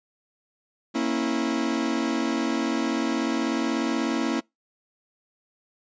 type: chord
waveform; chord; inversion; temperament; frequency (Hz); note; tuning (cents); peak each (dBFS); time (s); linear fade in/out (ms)
40% pulse; A# diminished; none; equal with one note detuned; 233.1 / 273.4 / 329.6; A#3 / C#4 / E4; 0 / -24 / 0; -27; 0.94-4.41; 20
effects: noise-tail reverb RT60 0.2 s tail -26 dB re dry + resampled to 16000 Hz